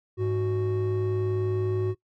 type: tone pair together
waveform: triangle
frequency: 103.7 / 370 Hz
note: G#2 / F#4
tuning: -2 / 0 cents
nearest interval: octave + minor seventh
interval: 2202 cents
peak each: -24 / -23 dBFS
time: 0.17-1.95 s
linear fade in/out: 50 ms
effects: noise-tail reverb RT60 0.1 s tail -20 dB re dry + tanh soft clip ceiling -17 dBFS